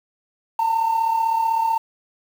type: tone with amplitude modulation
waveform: triangle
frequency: 904 Hz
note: A5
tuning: 47 cents sharp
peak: -11 dBFS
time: 0.59-1.78 s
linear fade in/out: 5 ms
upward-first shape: sine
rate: 35.9 Hz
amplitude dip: 65%
effects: tanh soft clip ceiling -13 dBFS + 7-bit